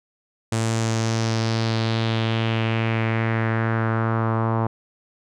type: tone with low-pass filter sweep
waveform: sawtooth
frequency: 112.8 Hz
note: A2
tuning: 44 cents sharp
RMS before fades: -22 dBFS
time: 0.52-4.67 s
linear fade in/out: 5 ms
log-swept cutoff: 8300 to 990 Hz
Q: 2.7
effects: none